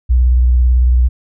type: tone with vibrato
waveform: sine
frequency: 61.74 Hz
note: B1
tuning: in tune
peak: -7 dBFS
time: 0.09-1.09 s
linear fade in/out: 20 ms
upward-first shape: sine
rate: 18 Hz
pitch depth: 64 cents each way
effects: none